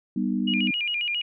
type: chord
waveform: sine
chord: G augmented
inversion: none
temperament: just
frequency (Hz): 196 / 245 / 306.2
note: G3 / B3 / D#4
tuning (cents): 0 / -14 / -28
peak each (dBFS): -26 / -26 / -30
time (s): 0.16-0.71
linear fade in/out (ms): 5
type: tone with vibrato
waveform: sine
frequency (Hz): 2637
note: E7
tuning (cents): 0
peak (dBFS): -24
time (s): 0.47-1.22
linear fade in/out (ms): 10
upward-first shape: square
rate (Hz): 7.4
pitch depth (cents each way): 160
effects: none